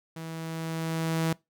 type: tone with level ramp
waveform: sawtooth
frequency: 162.6 Hz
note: E3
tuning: 23 cents flat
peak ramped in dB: -33 to -20 dBFS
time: 0.16-1.33 s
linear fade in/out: 5 ms
effects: noise-tail reverb RT60 0.2 s tail -22 dB re dry